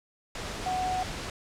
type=tone in noise; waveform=sine; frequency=740 Hz; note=F#5; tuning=in tune; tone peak=-27 dBFS; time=0.66-1.03 s; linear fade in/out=2 ms; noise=pink; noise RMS=-36 dBFS; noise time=0.35-1.3 s; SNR=+6 dB; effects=low-pass 7000 Hz 12 dB/octave